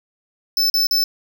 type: tone bursts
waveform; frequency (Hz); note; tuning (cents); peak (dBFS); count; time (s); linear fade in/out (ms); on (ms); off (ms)
square; 5274; E8; 0; -15; 3; 0.57-1.04; 2; 130; 40
effects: none